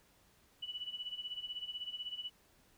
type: tone with tremolo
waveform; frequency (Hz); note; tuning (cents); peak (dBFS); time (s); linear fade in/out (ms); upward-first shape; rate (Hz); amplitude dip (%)
sine; 2958; F#7; -1; -37; 0.62-2.3; 10; sine; 16; 80
effects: pink hiss -68 dBFS RMS until 2.77 s